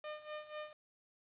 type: tone with tremolo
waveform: sawtooth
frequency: 606 Hz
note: D#5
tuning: 46 cents flat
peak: -37 dBFS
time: 0.04-0.73 s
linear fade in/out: 2 ms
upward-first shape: sine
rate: 4.1 Hz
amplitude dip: 80%
effects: resampled to 8000 Hz + 11-bit